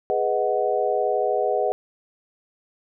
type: chord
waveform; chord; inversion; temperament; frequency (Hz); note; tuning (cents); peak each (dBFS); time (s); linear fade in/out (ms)
sine; G# minor seventh; none; equal with one note detuned; 415.3 / 493.9 / 627.7 / 740; G#4 / B4 / D#5 / F#5; 0 / 0 / +15 / 0; -25; 0.1-1.72; 0
effects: none